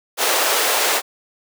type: high-pass noise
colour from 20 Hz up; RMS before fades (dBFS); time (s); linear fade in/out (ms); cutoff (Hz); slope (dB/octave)
pink; -18; 0.17-1.02; 50; 450; 24
effects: none